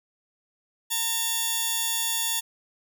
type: tone pair together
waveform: 5% pulse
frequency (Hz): 912 / 3443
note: A#5 / A7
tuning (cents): -38 / -38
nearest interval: octave + major seventh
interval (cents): 2300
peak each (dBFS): -18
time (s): 0.9-2.41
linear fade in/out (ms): 20
effects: none